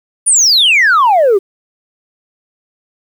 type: exponential sweep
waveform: sine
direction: down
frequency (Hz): 9860 to 370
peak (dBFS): -4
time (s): 0.26-1.39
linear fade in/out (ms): 20
effects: tanh soft clip ceiling -4 dBFS + 7-bit